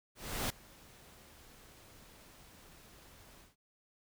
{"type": "noise with ADSR envelope", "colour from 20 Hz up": "pink", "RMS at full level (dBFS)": -34, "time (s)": [0.15, 3.56], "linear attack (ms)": 350, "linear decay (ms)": 4, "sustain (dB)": -24, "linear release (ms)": 160, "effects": []}